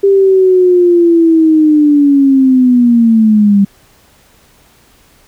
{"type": "linear sweep", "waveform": "sine", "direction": "down", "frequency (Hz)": [397.8, 196.4], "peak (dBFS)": -4, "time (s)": [0.03, 3.65], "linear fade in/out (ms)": 10, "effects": ["pink hiss -47 dBFS RMS until 5.27 s"]}